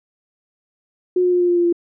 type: tone with pitch steps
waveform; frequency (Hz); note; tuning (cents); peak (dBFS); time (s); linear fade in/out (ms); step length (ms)
sine; 362.5 / 359.4 / 356.3 / 353.2 / 350.2 / 347.1 / 344.1; F#4 / F4 / F4 / F4 / F4 / F4 / F4; -35 / +50 / +35 / +20 / +5 / -11 / -26; -13; 1.16-1.727; 5; 81
effects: none